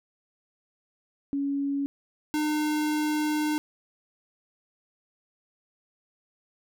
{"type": "tone pair in turn", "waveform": ["sine", "square"], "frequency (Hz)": [280, 303.1], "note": ["C#4", "D#4"], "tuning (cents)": [18, -45], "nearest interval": "minor second", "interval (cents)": 137, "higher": "second", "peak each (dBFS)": -25, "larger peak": "neither", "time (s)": [[1.33, 1.86], [2.34, 3.58]], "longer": "second", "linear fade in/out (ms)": 0, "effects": []}